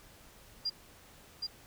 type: tone with echo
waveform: sine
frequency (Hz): 4800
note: D8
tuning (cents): +37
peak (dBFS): -30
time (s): 0.65-0.7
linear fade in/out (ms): 10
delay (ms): 770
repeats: 1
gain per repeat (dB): -3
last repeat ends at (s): 1.47
effects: pink hiss -57 dBFS RMS until 1.66 s